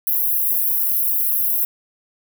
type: high-pass noise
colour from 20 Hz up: white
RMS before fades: -19 dBFS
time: 0.07-1.65 s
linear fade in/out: 2 ms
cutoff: 11000 Hz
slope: 96 dB/octave
effects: none